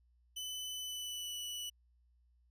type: tone with pitch glide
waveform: sawtooth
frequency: 3008 to 2958 Hz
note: F#7 to F#7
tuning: +28 to -1 cents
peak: -37 dBFS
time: 0.36-1.7 s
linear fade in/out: 10 ms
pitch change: -29 cents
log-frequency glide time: 0.74-1.39 s
effects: added 60 Hz sine -67 dBFS peak until 2.5 s + resampled to 32000 Hz